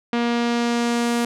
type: tone with low-pass filter sweep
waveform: sawtooth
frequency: 236.9 Hz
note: A#3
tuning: 28 cents sharp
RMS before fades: -21 dBFS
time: 0.13-1.25 s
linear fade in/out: 2 ms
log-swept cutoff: 3400 to 11000 Hz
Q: 1
effects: none